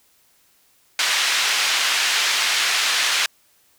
pink band-pass noise, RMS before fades -20 dBFS, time 0.99-3.26 s, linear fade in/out 2 ms, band 1800 to 5500 Hz, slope 12 dB/octave, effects white hiss -59 dBFS RMS until 3.78 s

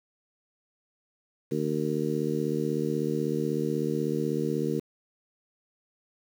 harmonic tone, 76.2 Hz, D#2, 36 cents flat, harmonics 2 / 3 / 4 / 5 / 6, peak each -32 / -32 / -32 / -32 / -32 dBFS, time 1.51-4.8 s, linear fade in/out 10 ms, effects 8-bit

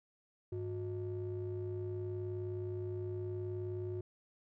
triangle ring-modulated tone, 130.81 Hz, C3, in tune, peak -32 dBFS, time 0.52-4.01 s, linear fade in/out 5 ms, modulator 232 Hz, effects none

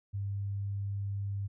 sine tone, 99.8 Hz, G2, 32 cents sharp, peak -32 dBFS, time 0.13-1.48 s, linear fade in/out 20 ms, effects none

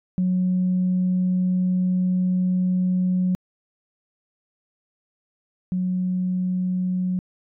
sine tone pair in turn, 183 / 183 Hz, F#3 / F#3, -19 / -19 cents, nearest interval unison, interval 0 cents, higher neither, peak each -17 / -20 dBFS, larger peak first, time 0.18-3.35 / 5.72-7.19 s, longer first, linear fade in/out 0 ms, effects tanh soft clip ceiling -14 dBFS

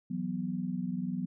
sine chord, E suspended second, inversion none, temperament equal, 164.81 / 185 / 246.9 Hz, E3 / F#3 / B3, 0 / 0 / 0 cents, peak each -38 / -34 / -36 dBFS, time 0.1-1.26 s, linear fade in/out 10 ms, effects none

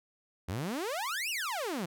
sawtooth exponential two-way sweep, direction up then down, 81.4 to 2960 to 158.9 Hz, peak -29 dBFS, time 0.48-1.86 s, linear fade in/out 10 ms, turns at 1.3 s, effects none

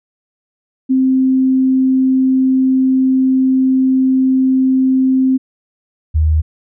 sine tone pair in turn, 261.6 / 78.04 Hz, C4 / D#2, 0 / +6 cents, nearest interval octave + major sixth, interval 2094 cents, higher first, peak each -9 dBFS, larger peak neither, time 0.89-5.38 / 6.14-6.42 s, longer first, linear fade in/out 20 ms, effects none

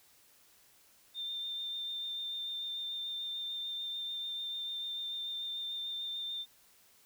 sine tone with vibrato, 3600 Hz, A7, 39 cents sharp, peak -36 dBFS, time 1.14-6.46 s, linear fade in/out 50 ms, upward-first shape sine, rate 6.8 Hz, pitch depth 14 cents each way, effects white hiss -64 dBFS RMS until 7.05 s

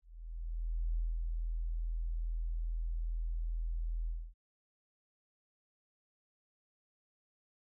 sine tone with ADSR envelope, 41.2 Hz, E1, in tune, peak -30 dBFS, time 0.02-4.34 s, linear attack 940 ms, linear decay 200 ms, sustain -3 dB, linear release 260 ms, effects none

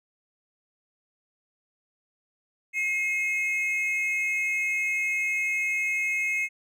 triangle tone pair together, 2146 / 2552 Hz, C7 / D#7, +43 / +43 cents, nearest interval minor third, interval 300 cents, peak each -24 / -28 dBFS, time 2.73-6.49 s, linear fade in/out 50 ms, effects none

